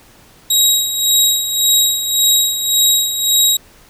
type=tone with tremolo; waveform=20% pulse; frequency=3819 Hz; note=A#7; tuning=41 cents sharp; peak=-3 dBFS; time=0.5-3.57 s; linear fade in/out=5 ms; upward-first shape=sine; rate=1.8 Hz; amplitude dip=65%; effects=pink hiss -46 dBFS RMS until 3.89 s